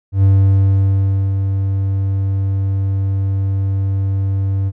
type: tone with ADSR envelope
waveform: triangle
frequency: 97.3 Hz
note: G2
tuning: 12 cents flat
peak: -5 dBFS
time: 0.12-4.72 s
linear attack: 110 ms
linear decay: 1100 ms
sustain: -7 dB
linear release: 44 ms
effects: none